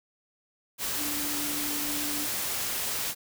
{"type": "tone in noise", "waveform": "sine", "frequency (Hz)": 293.7, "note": "D4", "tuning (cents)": 0, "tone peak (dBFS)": -36, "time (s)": [0.96, 2.29], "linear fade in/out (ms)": 50, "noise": "white", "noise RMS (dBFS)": -31, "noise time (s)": [0.78, 3.15], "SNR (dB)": -8, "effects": []}